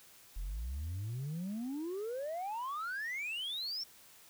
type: exponential sweep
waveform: sine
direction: up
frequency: 39.94 to 5560 Hz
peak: -34 dBFS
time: 0.36-3.84 s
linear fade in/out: 10 ms
effects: tanh soft clip ceiling -35 dBFS + white hiss -59 dBFS RMS until 4.29 s